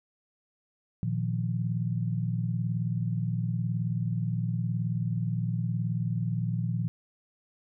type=chord; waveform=sine; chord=Bb suspended fourth; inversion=none; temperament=equal; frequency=116.54 / 155.56 / 174.61 Hz; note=Bb2 / Eb3 / F3; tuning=0 / 0 / 0 cents; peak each=-29 / -33 / -32 dBFS; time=1.03-6.88 s; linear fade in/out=0 ms; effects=none